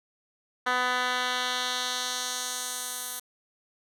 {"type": "tone with band-pass filter sweep", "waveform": "10% pulse", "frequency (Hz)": 250, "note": "B3", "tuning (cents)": 21, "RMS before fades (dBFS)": -30, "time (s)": [0.66, 3.2], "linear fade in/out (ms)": 10, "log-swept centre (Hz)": [1700, 12000], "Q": 1.1, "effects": []}